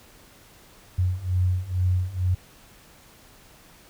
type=beating tone pair; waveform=sine; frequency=89.9 / 92.1 Hz; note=F#2 / F#2; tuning=-49 / -7 cents; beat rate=2.2 Hz; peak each=-25 / -23 dBFS; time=0.98-2.35 s; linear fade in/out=10 ms; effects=pink hiss -52 dBFS RMS until 3.89 s